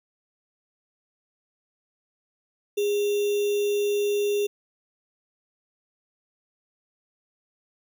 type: tone with sample-and-hold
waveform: sine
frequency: 410 Hz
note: G#4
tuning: 22 cents flat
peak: -21 dBFS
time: 2.77-4.47 s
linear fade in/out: 10 ms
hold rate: 3150 Hz
effects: none